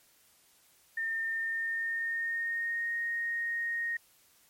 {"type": "tone with pitch glide", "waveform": "sine", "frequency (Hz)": [1812, 1861.9], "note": ["A#6", "A#6"], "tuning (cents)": [-50, -3], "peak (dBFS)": -30, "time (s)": [0.97, 3.97], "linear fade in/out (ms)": 5, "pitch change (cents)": 47, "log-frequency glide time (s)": [1.33, 2.93], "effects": ["white hiss -64 dBFS RMS until 4.49 s", "MP3 64 kbps"]}